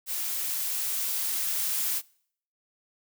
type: noise with level ramp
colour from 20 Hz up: blue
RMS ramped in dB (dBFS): -31 to -28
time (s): 0.06-2.02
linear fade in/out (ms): 50
effects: noise-tail reverb RT60 0.6 s tail -24 dB re dry